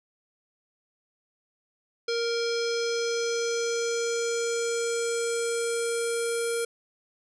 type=tone with low-pass filter sweep; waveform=square; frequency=466.2 Hz; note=A#4; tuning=in tune; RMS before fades=-28 dBFS; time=2.08-6.65 s; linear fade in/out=5 ms; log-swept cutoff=4900 to 10000 Hz; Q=4.1; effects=none